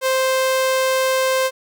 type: tone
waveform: sawtooth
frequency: 523.3 Hz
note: C5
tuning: in tune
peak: -12 dBFS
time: 0.01-1.51 s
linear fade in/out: 50 ms
effects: none